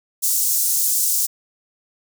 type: high-pass noise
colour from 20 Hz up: pink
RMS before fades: -19 dBFS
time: 0.22-1.27 s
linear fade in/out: 20 ms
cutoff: 6500 Hz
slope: 24 dB/octave
effects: none